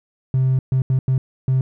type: tone bursts at uneven times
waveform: triangle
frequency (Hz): 130.81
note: C3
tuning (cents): 0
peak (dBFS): -11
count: 5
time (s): 0.34-0.59 / 0.72-0.82 / 0.9-0.99 / 1.08-1.18 / 1.48-1.61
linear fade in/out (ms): 2
effects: tanh soft clip ceiling -10 dBFS